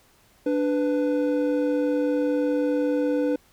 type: tone pair together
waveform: triangle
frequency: 293.6 / 497.2 Hz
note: D4 / B4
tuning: 0 / +12 cents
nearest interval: major sixth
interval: 912 cents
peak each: -21 / -22 dBFS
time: 0.46-3.36 s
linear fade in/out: 5 ms
effects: pink hiss -59 dBFS RMS until 3.52 s